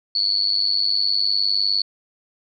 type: tone with amplitude modulation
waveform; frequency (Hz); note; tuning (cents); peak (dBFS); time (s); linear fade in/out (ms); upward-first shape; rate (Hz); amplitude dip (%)
sine; 4417; C#8; -7; -13; 0.15-1.82; 5; sine; 99.8; 100
effects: none